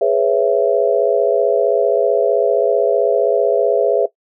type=chord; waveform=sine; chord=C# minor seventh; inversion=second; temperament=just; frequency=415.8 / 498.9 / 554.4 / 665.2 Hz; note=G#4 / B4 / C#5 / E5; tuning=+2 / +17 / 0 / +16 cents; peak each=-17 dBFS; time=0.01-4.06 s; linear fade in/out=5 ms; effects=noise-tail reverb RT60 0.1 s tail -17 dB re dry